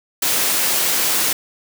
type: high-pass noise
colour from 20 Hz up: white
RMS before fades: -18 dBFS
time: 0.22-1.33 s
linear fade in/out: 5 ms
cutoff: 180 Hz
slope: 12 dB/octave
effects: none